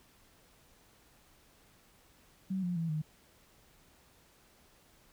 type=tone with pitch steps; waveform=sine; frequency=189.8 / 177.09 / 165.23 / 154.17 Hz; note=F#3 / F3 / E3 / D#3; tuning=+44 / +24 / +4 / -16 cents; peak=-31 dBFS; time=2.5-3.02 s; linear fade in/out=10 ms; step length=130 ms; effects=pink hiss -64 dBFS RMS until 5.12 s